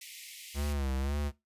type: high-pass noise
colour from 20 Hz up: pink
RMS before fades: -47 dBFS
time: 0.01-0.73 s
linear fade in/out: 5 ms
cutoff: 2000 Hz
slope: 96 dB/octave
type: tone with vibrato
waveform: square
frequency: 69.5 Hz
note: C#2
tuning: 5 cents sharp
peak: -31 dBFS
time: 0.54-1.32 s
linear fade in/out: 50 ms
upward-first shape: sine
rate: 1.9 Hz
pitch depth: 92 cents each way
effects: noise-tail reverb RT60 0.2 s tail -19 dB re dry + resampled to 32000 Hz